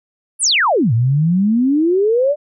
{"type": "exponential two-way sweep", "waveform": "sine", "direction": "down then up", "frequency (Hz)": [11175, 110, 605], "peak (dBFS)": -11, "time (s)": [0.39, 2.36], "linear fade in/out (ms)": 50, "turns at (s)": 0.93, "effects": []}